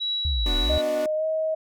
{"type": "tone with tremolo", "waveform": "sine", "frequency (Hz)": 3900, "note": "B7", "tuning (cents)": -23, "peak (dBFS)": -23, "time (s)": [0, 0.82], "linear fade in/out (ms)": 20, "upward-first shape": "triangle", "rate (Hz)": 2.1, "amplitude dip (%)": 45}
{"type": "linear two-way sweep", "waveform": "sine", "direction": "down then up", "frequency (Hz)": [78.6, 34.86, 78.6], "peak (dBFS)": -22, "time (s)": [0.25, 0.78], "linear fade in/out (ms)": 0, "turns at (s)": 0.58}
{"type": "chord", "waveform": "sawtooth", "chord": "B minor", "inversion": "none", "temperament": "equal with one note detuned", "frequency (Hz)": [246.9, 293.7, 366], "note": ["B3", "D4", "F#4"], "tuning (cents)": [0, 0, -19], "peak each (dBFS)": [-32, -29, -32], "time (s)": [0.46, 1.06], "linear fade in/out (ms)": 2}
{"type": "tone with pitch glide", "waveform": "sine", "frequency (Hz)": [618, 633.2], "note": ["D#5", "D#5"], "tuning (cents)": [-12, 30], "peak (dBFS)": -22, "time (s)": [0.69, 1.55], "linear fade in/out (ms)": 10, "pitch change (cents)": 42, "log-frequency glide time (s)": [1.15, 1.25]}
{"effects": []}